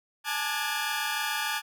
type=tone cluster; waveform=20% pulse; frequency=844 / 887 / 1193 / 1457 / 1661 Hz; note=G#5 / A5 / D6 / F#6 / G#6; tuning=+28 / +14 / +27 / -27 / 0 cents; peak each=-30 dBFS; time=0.24-1.62 s; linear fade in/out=50 ms; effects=none